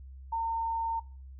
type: tone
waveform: sine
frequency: 911 Hz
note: A#5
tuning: 40 cents flat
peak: -28 dBFS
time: 0.32-1 s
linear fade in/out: 10 ms
effects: noise-tail reverb RT60 0.4 s tail -23 dB re dry + added 66 Hz sine -44 dBFS peak until 1.39 s